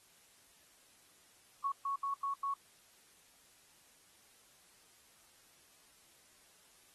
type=tone bursts at uneven times; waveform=sine; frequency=1108.7 Hz; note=C#6; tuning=in tune; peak=-33 dBFS; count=5; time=1.64-1.72 / 1.85-1.96 / 2.03-2.14 / 2.23-2.34 / 2.43-2.54 s; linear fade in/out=5 ms; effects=white hiss -65 dBFS RMS until 6.94 s + AAC 32 kbps